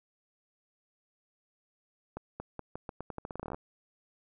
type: accelerating click train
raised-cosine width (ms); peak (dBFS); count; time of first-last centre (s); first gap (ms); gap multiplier
1; -24; 19; 2.17-3.545; 230; 0.84
effects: none